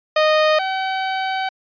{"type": "tone pair in turn", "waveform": "sawtooth", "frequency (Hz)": [618, 762.6], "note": ["D#5", "G5"], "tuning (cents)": [-12, -48], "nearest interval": "major third", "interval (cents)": 364, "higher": "second", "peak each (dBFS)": [-9, -16], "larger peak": "first", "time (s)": [[0.16, 0.59], [0.59, 1.49]], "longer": "second", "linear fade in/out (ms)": 5, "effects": ["resampled to 11025 Hz"]}